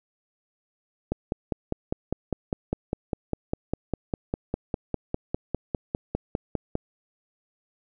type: click train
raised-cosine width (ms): 2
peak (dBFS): -12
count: 29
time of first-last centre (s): 1.12-6.754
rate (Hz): 4.97
effects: none